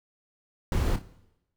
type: noise with echo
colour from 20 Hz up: brown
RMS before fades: -25 dBFS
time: 0.72-0.96 s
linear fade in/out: 2 ms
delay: 29 ms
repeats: 2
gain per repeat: -10 dB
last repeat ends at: 1.018 s
effects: noise-tail reverb RT60 0.9 s tail -18 dB re dry